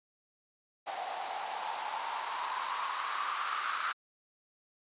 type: noise with band-pass filter sweep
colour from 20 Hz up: blue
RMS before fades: -36 dBFS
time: 0.86-3.93 s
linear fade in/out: 20 ms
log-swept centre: 720 to 1300 Hz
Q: 6.3
effects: resampled to 8000 Hz

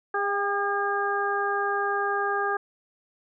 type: harmonic tone with a mistuned harmonic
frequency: 404.5 Hz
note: G#4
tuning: 46 cents flat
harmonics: 1 / 2 / 3 / 4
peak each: -29 / -29 / -29 / -29 dBFS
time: 0.14-2.57 s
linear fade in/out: 5 ms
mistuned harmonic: 2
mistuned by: -21 cents
effects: none

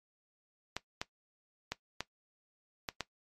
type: clicks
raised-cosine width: 0.2 ms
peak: -17 dBFS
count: 6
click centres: 0.766 / 1.015 / 1.72 / 2.006 / 2.888 / 3.007 s
effects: noise-tail reverb RT60 0.1 s tail -17 dB re dry + MP3 64 kbps

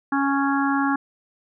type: harmonic tone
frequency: 277.2 Hz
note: C#4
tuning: in tune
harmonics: 1 / 3 / 4 / 5 / 6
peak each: -21 / -26 / -27 / -28 / -29 dBFS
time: 0.12-0.96 s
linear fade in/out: 5 ms
effects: none

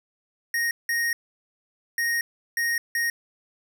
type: tone bursts at uneven times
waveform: square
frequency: 1865 Hz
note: A#6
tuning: in tune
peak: -23 dBFS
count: 5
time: 0.54-0.71 / 0.89-1.13 / 1.98-2.21 / 2.57-2.78 / 2.95-3.1 s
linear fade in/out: 2 ms
effects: none

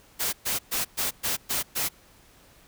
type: noise bursts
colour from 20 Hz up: white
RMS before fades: -27 dBFS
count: 7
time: 0.19-1.89 s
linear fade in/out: 20 ms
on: 140 ms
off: 120 ms
effects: pink hiss -56 dBFS RMS until 2.67 s

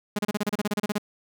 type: tone bursts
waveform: sawtooth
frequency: 207.7 Hz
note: G#3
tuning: in tune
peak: -19 dBFS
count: 14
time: 0.16-0.982 s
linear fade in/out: 5 ms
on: 29 ms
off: 32 ms
effects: none

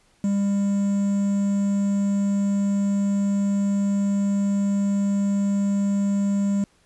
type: tone with quantisation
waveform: triangle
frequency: 200 Hz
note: G3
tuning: 35 cents sharp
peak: -17 dBFS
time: 0.24-6.64 s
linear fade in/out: 2 ms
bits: 7
effects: pink hiss -61 dBFS RMS until 6.85 s + resampled to 24000 Hz

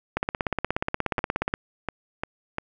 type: two click trains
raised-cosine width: 0.5 ms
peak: -12 / -9 dBFS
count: 5 / 24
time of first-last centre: 1.19-2.584 / 0.17-1.539 s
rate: 2.87 / 16.8 Hz
effects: none

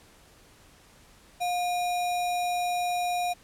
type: tone with sample-and-hold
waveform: sine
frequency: 710 Hz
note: F5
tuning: 28 cents sharp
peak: -25 dBFS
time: 1.4-3.34 s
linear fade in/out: 20 ms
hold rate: 3150 Hz
effects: pink hiss -56 dBFS RMS until 3.43 s + low-pass 12000 Hz 12 dB/octave

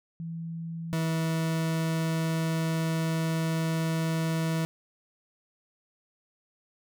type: tone pair in turn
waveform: sine / 40% pulse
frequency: 165.4 / 162.18 Hz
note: E3 / E3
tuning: +6 / -28 cents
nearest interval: unison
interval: 34 cents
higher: first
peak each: -33 / -25 dBFS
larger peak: second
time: 0.2-0.93 / 0.93-4.65 s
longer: second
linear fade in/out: 0 ms
effects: none

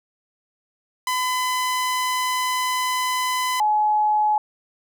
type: tone pair in turn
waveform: sawtooth / sine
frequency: 1010 / 848.1 Hz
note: B5 / G#5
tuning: +39 / +36 cents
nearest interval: minor third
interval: 303 cents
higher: first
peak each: -17 / -16 dBFS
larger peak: second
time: 1.07-3.6 / 3.6-4.38 s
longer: first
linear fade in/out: 2 ms
effects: none

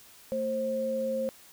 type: tone pair together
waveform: sine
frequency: 224.3 / 530.7 Hz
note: A3 / C5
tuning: +34 / +24 cents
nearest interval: octave + minor third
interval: 1490 cents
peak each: -35 / -28 dBFS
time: 0.32-1.29 s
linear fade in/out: 0 ms
effects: white hiss -54 dBFS RMS until 1.52 s

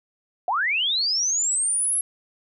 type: linear sweep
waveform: sine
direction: up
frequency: 660 to 11175 Hz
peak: -20 dBFS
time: 0.48-2.01 s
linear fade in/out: 2 ms
effects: none

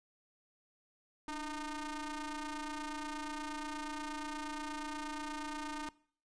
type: ring-modulated tone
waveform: sawtooth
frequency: 308.1 Hz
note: D#4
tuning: 17 cents flat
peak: -32 dBFS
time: 1.28-5.89 s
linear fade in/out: 2 ms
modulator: 602 Hz
effects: noise-tail reverb RT60 0.5 s tail -21 dB re dry + resampled to 22050 Hz

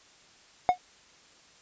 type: tone with exponential decay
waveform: triangle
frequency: 727 Hz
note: F#5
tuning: 31 cents flat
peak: -12 dBFS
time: 0.69-0.78 s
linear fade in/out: 0 ms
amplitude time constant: 18 ms
effects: white hiss -57 dBFS RMS until 1.61 s + resampled to 16000 Hz

